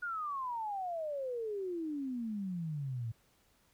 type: exponential sweep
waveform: sine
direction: down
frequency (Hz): 1462 to 110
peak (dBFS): -35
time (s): 0.02-3.12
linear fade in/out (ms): 10
effects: pink hiss -70 dBFS RMS until 3.73 s